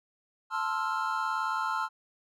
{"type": "chord", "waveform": "triangle", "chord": "F major seventh", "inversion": "first", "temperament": "equal", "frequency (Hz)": [880, 1046.5, 1318.5, 1396.9], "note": ["A5", "C6", "E6", "F6"], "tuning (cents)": [0, 0, 0, 0], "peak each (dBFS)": -32, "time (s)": [0.5, 1.89], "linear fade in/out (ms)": 50, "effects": []}